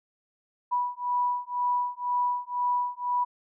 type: beating tone pair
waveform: sine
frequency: 980 / 982 Hz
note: B5 / B5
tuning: -14 / -10 cents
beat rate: 2 Hz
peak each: -28 dBFS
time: 0.71-3.25 s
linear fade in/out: 20 ms
effects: none